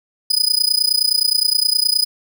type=tone with amplitude modulation; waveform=40% pulse; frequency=4978 Hz; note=D#8; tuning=in tune; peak=-9 dBFS; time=0.3-2.05 s; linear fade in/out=10 ms; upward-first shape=sine; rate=29.6 Hz; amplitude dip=95%; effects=none